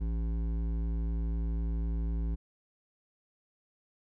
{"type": "tone with hard clipping", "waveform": "triangle", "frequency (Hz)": 56, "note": "A1", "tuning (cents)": 31, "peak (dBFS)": -31, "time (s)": [0, 2.36], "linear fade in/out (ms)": 20, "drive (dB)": 15, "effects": []}